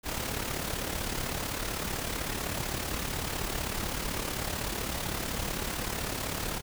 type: noise with amplitude modulation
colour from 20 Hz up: pink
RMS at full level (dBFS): -31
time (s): 0.03-6.62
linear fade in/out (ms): 50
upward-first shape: sine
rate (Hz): 35.8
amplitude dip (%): 55
effects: none